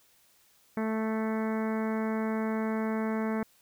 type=harmonic tone; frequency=220 Hz; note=A3; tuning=in tune; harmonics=1 / 2 / 3 / 4 / 5 / 6 / 7 / 8 / 9 / 10; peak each=-29 / -35 / -39 / -41 / -43 / -45 / -46 / -47 / -48 / -49 dBFS; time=0.77-3.43 s; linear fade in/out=2 ms; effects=white hiss -64 dBFS RMS until 3.61 s

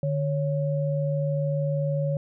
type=tone pair together; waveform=sine; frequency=148.85 / 554.4 Hz; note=D3 / C#5; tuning=+24 / 0 cents; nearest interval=octave + major seventh; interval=2276 cents; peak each=-24 / -28 dBFS; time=0.03-2.17 s; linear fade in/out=2 ms; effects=none

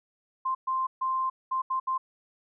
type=tone bursts at uneven times; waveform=sine; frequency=1046.5 Hz; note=C6; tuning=in tune; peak=-25 dBFS; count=6; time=0.45-0.55 / 0.67-0.87 / 1.01-1.3 / 1.51-1.62 / 1.7-1.8 / 1.87-1.98 s; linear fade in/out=10 ms; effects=none

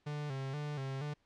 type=tone with vibrato; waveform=45% pulse; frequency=141 Hz; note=C#3; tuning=30 cents sharp; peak=-37 dBFS; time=0.06-1.14 s; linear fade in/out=10 ms; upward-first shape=square; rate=2.1 Hz; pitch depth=84 cents each way; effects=pink hiss -75 dBFS RMS until 1.25 s + low-pass 5000 Hz 12 dB/octave

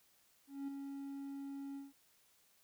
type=tone with ADSR envelope; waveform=triangle; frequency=277.2 Hz; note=C#4; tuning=in tune; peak=-36 dBFS; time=0.47-1.93 s; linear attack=210 ms; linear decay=6 ms; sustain=-5 dB; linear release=170 ms; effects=white hiss -71 dBFS RMS until 2.63 s

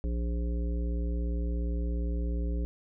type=harmonic tone; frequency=58.6 Hz; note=A#1; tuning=10 cents sharp; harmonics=1 / 3 / 5 / 7 / 9; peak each=-28 / -39 / -41 / -44 / -47 dBFS; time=0.04-2.65 s; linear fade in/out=0 ms; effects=none

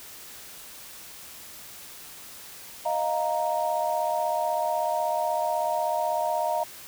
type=chord; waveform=sine; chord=Eb suspended second; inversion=none; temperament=equal; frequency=622.3 / 698.5 / 932.3 Hz; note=Eb5 / F5 / Bb5; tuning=0 / 0 / 0 cents; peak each=-28 dBFS; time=2.85-6.64 s; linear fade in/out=10 ms; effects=white hiss -44 dBFS RMS until 6.87 s

